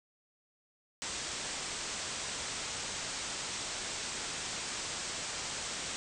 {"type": "low-pass noise", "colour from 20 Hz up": "white", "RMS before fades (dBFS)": -39, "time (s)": [1.02, 5.96], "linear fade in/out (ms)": 0, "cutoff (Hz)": 8500, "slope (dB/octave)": 96, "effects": []}